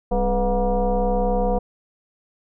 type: tone with frequency modulation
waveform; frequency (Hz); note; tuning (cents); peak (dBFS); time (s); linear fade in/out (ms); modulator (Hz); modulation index
sine; 262.2; C4; +4; -17; 0.11-1.59; 10; 230; 2.2
effects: none